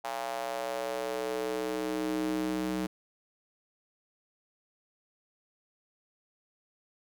square tone with high-pass filter sweep, 62.6 Hz, B1, 24 cents sharp, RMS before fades -33 dBFS, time 0.04-2.87 s, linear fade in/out 10 ms, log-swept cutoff 760 to 240 Hz, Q 3.4, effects none

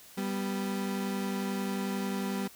35% pulse tone pair together, 195.73 / 246.9 Hz, G3 / B3, -2 / 0 cents, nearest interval major third, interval 402 cents, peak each -30 / -35 dBFS, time 0.17-2.48 s, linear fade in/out 10 ms, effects white hiss -53 dBFS RMS until 2.55 s

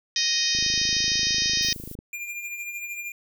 harmonic tone, 622.3 Hz, D#5, in tune, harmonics 3 / 4 / 5 / 6 / 7 / 8 / 9 / 10, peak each -32 / -32 / -32 / -28 / -32 / -27 / -27 / -32 dBFS, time 0.16-1.73 s, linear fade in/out 2 ms
click train, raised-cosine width 3 ms, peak -25 dBFS, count 39, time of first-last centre 0.55-1.989 s, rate 26.4 Hz
violet noise, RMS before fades -42 dBFS, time 1.62-1.95 s, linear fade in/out 5 ms
square tone with tremolo, 2401 Hz, D7, 38 cents sharp, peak -30 dBFS, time 2.13-3.12 s, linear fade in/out 2 ms, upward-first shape triangle, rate 13 Hz, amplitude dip 55%
effects none

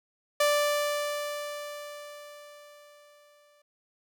sawtooth tone with exponential decay, 587 Hz, D5, 1 cent flat, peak -17 dBFS, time 0.4-3.62 s, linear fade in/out 5 ms, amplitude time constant 700 ms, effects none

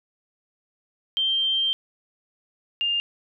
sine tone pair in turn, 3152 / 2808 Hz, G7 / F7, +9 / +9 cents, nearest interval major second, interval 200 cents, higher first, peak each -20 / -21 dBFS, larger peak first, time 1.17-1.73 / 2.81-3 s, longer first, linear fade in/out 0 ms, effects none

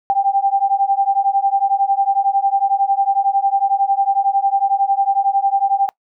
sine beating tone pair, 784 / 795 Hz, G5 / G5, 0 / +24 cents, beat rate 11 Hz, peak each -16 dBFS, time 0.1-5.89 s, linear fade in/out 0 ms, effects noise-tail reverb RT60 0.1 s tail -23 dB re dry

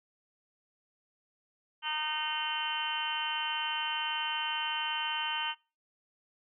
harmonic tone, 307.1 Hz, D#4, 23 cents flat, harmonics 3 / 4 / 5 / 6 / 7 / 8 / 9 / 10, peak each -37 / -42 / -40 / -45 / -46 / -46 / -38 / -35 dBFS, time 1.82-5.55 s, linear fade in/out 50 ms, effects noise-tail reverb RT60 0.3 s tail -21 dB re dry

